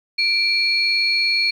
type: tone pair together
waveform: sine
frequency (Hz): 2349 / 4333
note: D7 / C#8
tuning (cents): 0 / -40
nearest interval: major seventh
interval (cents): 1060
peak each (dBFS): -18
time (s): 0.18-1.51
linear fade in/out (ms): 10
effects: tanh soft clip ceiling -8 dBFS + 9-bit